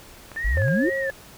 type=clicks; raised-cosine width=0.5 ms; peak=-24 dBFS; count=5; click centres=0.317 / 0.361 / 0.576 / 0.619 / 0.682 s
type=tone with vibrato; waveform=sine; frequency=1760 Hz; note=A6; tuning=in tune; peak=-26 dBFS; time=0.36-1.11 s; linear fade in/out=10 ms; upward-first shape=sine; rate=2.1 Hz; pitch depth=150 cents each way
type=exponential sweep; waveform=sine; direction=up; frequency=43.75 to 393.7 Hz; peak=-19 dBFS; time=0.44-0.9 s; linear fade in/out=10 ms
type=tone; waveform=sine; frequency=540 Hz; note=C#5; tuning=45 cents flat; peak=-25 dBFS; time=0.57-1.1 s; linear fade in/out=0 ms
effects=pink hiss -46 dBFS RMS until 1.37 s